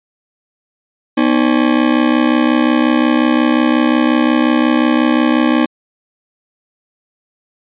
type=ring-modulated tone; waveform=40% pulse; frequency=277.2 Hz; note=C#4; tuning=in tune; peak=-6 dBFS; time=1.17-5.66 s; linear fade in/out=10 ms; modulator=32.8 Hz; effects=resampled to 8000 Hz

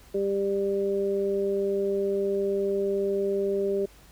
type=harmonic tone; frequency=197.8 Hz; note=G3; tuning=16 cents sharp; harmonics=1 / 2 / 3; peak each=-34 / -24 / -33 dBFS; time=0.14-3.86 s; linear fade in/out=10 ms; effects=added 50 Hz sine -54 dBFS peak until 4.11 s + pink hiss -55 dBFS RMS until 4.11 s

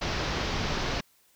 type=low-pass noise; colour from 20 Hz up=pink; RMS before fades=-30 dBFS; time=0.01-1.01 s; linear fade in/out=10 ms; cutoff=5800 Hz; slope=48 dB/octave; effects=white hiss -64 dBFS RMS until 1.35 s

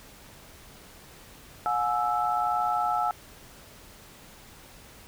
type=tone cluster; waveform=sine; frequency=720 / 841 / 1318 Hz; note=F#5 / G#5 / E6; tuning=-47 / +22 / -1 cents; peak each=-28 dBFS; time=1.66-3.11 s; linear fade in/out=0 ms; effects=pink hiss -50 dBFS RMS until 5.07 s

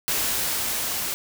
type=noise with level ramp; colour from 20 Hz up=white; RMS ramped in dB=-24 to -28 dBFS; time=0.08-1.14 s; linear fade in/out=0 ms; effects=none

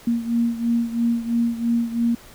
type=beating tone pair; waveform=sine; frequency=233.1 / 236.1 Hz; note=A#3 / A#3; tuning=0 / +22 cents; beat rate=3 Hz; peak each=-20 / -24 dBFS; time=0.07-2.15 s; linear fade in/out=5 ms; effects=pink hiss -46 dBFS RMS until 2.34 s

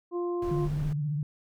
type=harmonic tone; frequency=350 Hz; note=F4; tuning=4 cents sharp; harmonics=1 / 2 / 3; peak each=-28 / -42 / -40 dBFS; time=0.11-0.69 s; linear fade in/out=50 ms
type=noise; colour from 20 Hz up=brown; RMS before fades=-37 dBFS; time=0.42-0.93 s; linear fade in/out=2 ms
type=tone with vibrato; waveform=sine; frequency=148 Hz; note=D3; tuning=14 cents sharp; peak=-27 dBFS; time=0.51-1.23 s; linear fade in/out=2 ms; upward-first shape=sine; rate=15 Hz; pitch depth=72 cents each way
effects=none

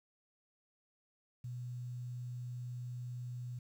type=tone with quantisation; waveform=sine; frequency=123 Hz; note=B2; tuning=7 cents flat; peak=-40 dBFS; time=1.44-3.59 s; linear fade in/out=5 ms; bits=11; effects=none

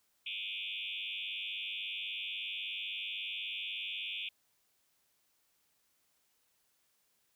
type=tone with frequency modulation; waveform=sine; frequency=2960 Hz; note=F#7; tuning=in tune; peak=-37 dBFS; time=0.26-4.29 s; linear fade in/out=5 ms; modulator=96.3 Hz; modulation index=6.1; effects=white hiss -75 dBFS RMS until 7.35 s

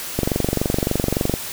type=click train; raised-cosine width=2 ms; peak=-5 dBFS; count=28; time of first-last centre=0.19-1.339 s; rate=23.5 Hz; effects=white hiss -30 dBFS RMS until 1.52 s

